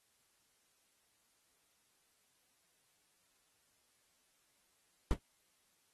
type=noise with exponential decay; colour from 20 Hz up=brown; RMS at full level=-26 dBFS; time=5.11-5.19 s; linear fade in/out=1 ms; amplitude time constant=16 ms; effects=white hiss -75 dBFS RMS until 5.93 s + AAC 32 kbps